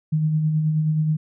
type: tone with tremolo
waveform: sine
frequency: 155.2 Hz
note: D#3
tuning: 4 cents flat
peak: -16 dBFS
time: 0.12-1.17 s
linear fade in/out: 10 ms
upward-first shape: sine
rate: 9.4 Hz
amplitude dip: 35%
effects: none